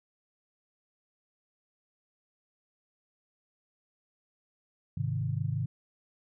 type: chord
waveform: sine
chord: Ab major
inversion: none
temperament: equal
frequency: 103.83 / 130.81 / 155.56 Hz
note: Ab2 / C3 / Eb3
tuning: 0 / 0 / 0 cents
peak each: -33 / -32 / -34 dBFS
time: 4.97-5.66 s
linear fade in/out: 5 ms
effects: none